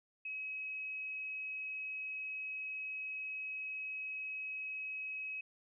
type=tone; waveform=sine; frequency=2553 Hz; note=D#7; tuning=44 cents sharp; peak=-39 dBFS; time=0.25-5.41 s; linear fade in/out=5 ms; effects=none